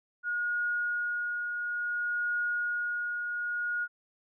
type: tone with tremolo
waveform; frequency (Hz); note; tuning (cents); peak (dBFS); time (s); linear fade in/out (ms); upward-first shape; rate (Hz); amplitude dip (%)
sine; 1440; F#6; -47; -27; 0.23-3.88; 50; triangle; 0.58; 40
effects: none